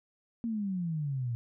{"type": "exponential sweep", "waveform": "sine", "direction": "down", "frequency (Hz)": [236.3, 115.2], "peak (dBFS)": -30, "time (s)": [0.44, 1.35], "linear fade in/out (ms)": 0, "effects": []}